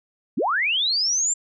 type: linear sweep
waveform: sine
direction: up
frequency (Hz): 155.56 to 7440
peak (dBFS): -19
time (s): 0.37-1.34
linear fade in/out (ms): 10
effects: none